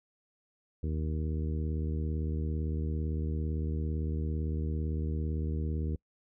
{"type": "harmonic tone", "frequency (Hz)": 77.78, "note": "D#2", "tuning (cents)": 0, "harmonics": [1, 2, 3, 4, 5, 6], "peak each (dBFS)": [-31, -37, -41, -43, -45, -47], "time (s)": [0.83, 5.96], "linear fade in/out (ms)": 5, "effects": ["noise-tail reverb RT60 0.1 s tail -26 dB re dry"]}